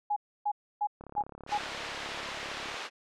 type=tone bursts; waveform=sine; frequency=830.6 Hz; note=G#5; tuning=in tune; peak=-26 dBFS; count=5; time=0.1-1.58 s; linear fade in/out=10 ms; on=64 ms; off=290 ms
type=click train; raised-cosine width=1 ms; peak=-31 dBFS; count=62; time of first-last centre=1.01-2.743 s; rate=35.2 Hz
type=band-pass noise; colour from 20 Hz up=white; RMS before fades=-39 dBFS; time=1.47-2.9 s; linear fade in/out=50 ms; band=400 to 3000 Hz; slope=12 dB/octave
effects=low-pass 8000 Hz 12 dB/octave